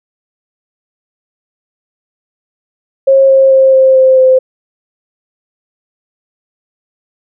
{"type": "tone with pitch steps", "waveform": "sine", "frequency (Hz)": [540, 535.7, 531.3, 527.1, 522.8, 518.6], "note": ["C#5", "C5", "C5", "C5", "C5", "C5"], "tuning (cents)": [-45, 41, 26, 13, -1, -15], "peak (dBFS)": -3, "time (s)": [3.07, 4.39], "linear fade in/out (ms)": 10, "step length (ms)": 220, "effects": []}